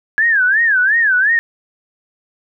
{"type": "tone with vibrato", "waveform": "sine", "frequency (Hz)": 1661.2, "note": "G#6", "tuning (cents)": 0, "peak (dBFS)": -10, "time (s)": [0.18, 1.39], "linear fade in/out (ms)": 0, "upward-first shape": "sine", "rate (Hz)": 2.8, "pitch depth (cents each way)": 210, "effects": []}